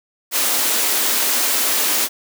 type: high-pass noise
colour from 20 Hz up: white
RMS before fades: -18 dBFS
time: 0.31-2.09 s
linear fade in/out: 50 ms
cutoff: 220 Hz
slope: 96 dB/octave
effects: none